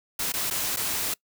white noise with dropouts, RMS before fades -28 dBFS, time 0.19-1.14 s, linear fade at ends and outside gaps 5 ms, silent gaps 0.322-0.337 / 0.502-0.508 / 0.763-0.77 s, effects noise-tail reverb RT60 0.1 s tail -24 dB re dry

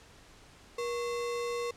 sine tone with sample-and-hold, 476.8 Hz, A#4, 39 cents sharp, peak -31 dBFS, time 0.78-1.71 s, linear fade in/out 5 ms, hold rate 1575 Hz, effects pink hiss -56 dBFS RMS until 1.76 s + low-pass 8000 Hz 12 dB/octave

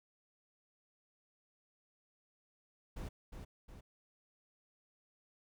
brown noise with echo, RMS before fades -43 dBFS, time 2.96-3.09 s, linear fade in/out 10 ms, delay 360 ms, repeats 2, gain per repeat -5 dB, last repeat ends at 3.81 s, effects none

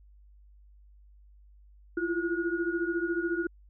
sine tone cluster, 334 / 348 / 1444 Hz, E4 / F4 / F#6, +23 / -6 / -43 cents, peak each -31 / -31 / -34 dBFS, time 1.97-3.47 s, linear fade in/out 5 ms, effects added 50 Hz sine -53 dBFS peak until 3.69 s

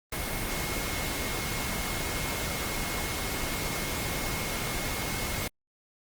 sine tone in noise, 2158 Hz, C#7, 47 cents flat, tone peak -40 dBFS, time 0.12-5.48 s, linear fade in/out 5 ms, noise pink, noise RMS -32 dBFS, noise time 0.12-5.48 s, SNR -11 dB, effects Opus 32 kbps

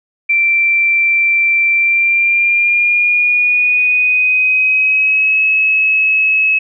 sine tone with pitch glide, 2349 to 2576 Hz, D7 to E7, 0 to -41 cents, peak -9 dBFS, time 0.29-6.59 s, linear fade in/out 10 ms, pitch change +159 cents, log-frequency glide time 1.74-5.42 s, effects none

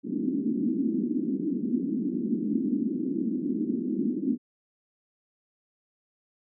pink band-pass noise, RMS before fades -28 dBFS, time 0.03-4.38 s, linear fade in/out 50 ms, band 210 to 320 Hz, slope 48 dB/octave, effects none

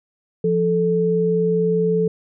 sine tone pair together, 173.82 / 437.5 Hz, F3 / A4, -8 / -10 cents, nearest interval octave + major third, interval 1598 cents, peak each -20 / -17 dBFS, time 0.44-2.08 s, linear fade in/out 5 ms, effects none

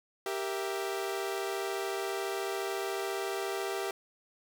sawtooth chord, E diminished, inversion first, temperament equal, 392 / 466.2 / 659.3 Hz, G4 / Bb4 / E5, 0 / 0 / 0 cents, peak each -30 / -36 / -36 dBFS, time 0.26-3.91 s, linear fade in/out 2 ms, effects none

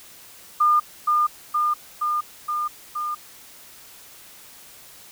sine tone with echo, 1209 Hz, D6, 50 cents sharp, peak -14 dBFS, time 0.6-0.8 s, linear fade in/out 10 ms, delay 470 ms, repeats 5, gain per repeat -2 dB, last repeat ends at 3.15 s, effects white hiss -46 dBFS RMS until 5.11 s

